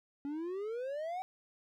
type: exponential sweep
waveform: triangle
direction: up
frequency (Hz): 277.4 to 768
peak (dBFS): -34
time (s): 0.25-1.22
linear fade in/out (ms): 0
effects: none